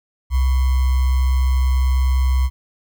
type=tone with sample-and-hold; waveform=sine; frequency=64.7 Hz; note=C2; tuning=19 cents flat; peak=-13 dBFS; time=0.3-2.5 s; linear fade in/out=50 ms; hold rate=1050 Hz; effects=none

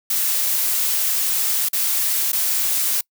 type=noise with dropouts; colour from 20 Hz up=blue; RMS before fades=-20 dBFS; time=0.1-3.01 s; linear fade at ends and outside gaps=5 ms; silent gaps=1.688-1.73 / 2.319-2.329 s; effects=noise-tail reverb RT60 0.1 s tail -26 dB re dry

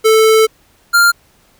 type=tone pair in turn; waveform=square; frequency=440 / 1396.9 Hz; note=A4 / F6; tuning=0 / 0 cents; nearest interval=octave + minor sixth; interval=2000 cents; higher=second; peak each=-7 dBFS; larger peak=neither; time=0.04-0.47 / 0.93-1.12 s; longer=first; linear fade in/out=20 ms; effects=pink hiss -52 dBFS RMS until 1.59 s

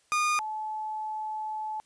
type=tone pair in turn; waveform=30% pulse / sine; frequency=1221 / 863.4 Hz; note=D#6 / A5; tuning=-33 / -33 cents; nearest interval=tritone; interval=600 cents; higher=first; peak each=-21 / -31 dBFS; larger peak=first; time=0.12-0.39 / 0.39-1.8 s; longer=second; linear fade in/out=0 ms; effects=white hiss -66 dBFS RMS until 1.85 s + resampled to 22050 Hz

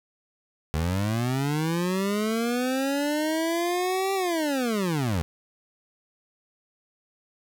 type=linear two-way sweep; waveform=25% pulse; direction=up then down; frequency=75.3 to 392 to 75.3 Hz; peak=-20 dBFS; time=0.74-5.22 s; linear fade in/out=0 ms; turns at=4.14 s; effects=none

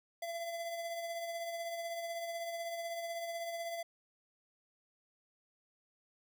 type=tone with tremolo; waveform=square; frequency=676 Hz; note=E5; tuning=43 cents sharp; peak=-37 dBFS; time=0.22-3.83 s; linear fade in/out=5 ms; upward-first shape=triangle; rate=16 Hz; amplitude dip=45%; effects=none

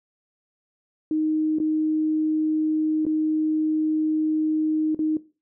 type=tone with dropouts; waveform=sine; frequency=311.1 Hz; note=D#4; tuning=in tune; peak=-20 dBFS; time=1.11-5.17 s; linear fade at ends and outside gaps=2 ms; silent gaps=1.586-1.6 / 3.053-3.065 / 4.947-4.991 s; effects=noise-tail reverb RT60 0.3 s tail -17 dB re dry

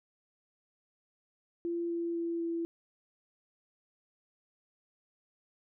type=tone with pitch steps; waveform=sine; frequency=341.3 / 339.1 / 337 / 334.9 Hz; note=F4 / E4 / E4 / E4; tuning=-40 / +49 / +38 / +27 cents; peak=-31 dBFS; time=1.65-2.65 s; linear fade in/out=0 ms; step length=250 ms; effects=none

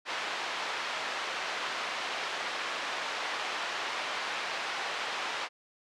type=band-pass noise; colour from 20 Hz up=pink; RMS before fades=-35 dBFS; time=0.05-5.49 s; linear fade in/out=50 ms; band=800 to 3700 Hz; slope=12 dB/octave; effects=low-pass 8000 Hz 12 dB/octave

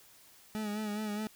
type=tone with vibrato; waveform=40% pulse; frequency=211.4 Hz; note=G#3; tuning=31 cents sharp; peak=-33 dBFS; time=0.55-1.27 s; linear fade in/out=0 ms; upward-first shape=sine; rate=4.8 Hz; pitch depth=47 cents each way; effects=white hiss -59 dBFS RMS until 1.35 s

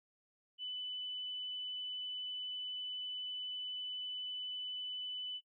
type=tone; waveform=sine; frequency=2996 Hz; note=F#7; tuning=21 cents sharp; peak=-39 dBFS; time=0.58-5.41 s; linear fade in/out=50 ms; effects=noise-tail reverb RT60 0.1 s tail -21 dB re dry

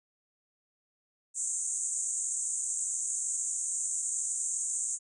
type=band-pass noise; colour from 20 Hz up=pink; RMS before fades=-33 dBFS; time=1.34-4.99 s; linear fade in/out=50 ms; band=6600 to 8800 Hz; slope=96 dB/octave; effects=none

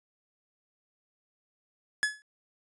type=tone with exponential decay; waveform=45% pulse; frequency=1702 Hz; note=G#6; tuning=42 cents sharp; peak=-21 dBFS; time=2.03-2.22 s; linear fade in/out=0 ms; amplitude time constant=41 ms; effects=resampled to 24000 Hz

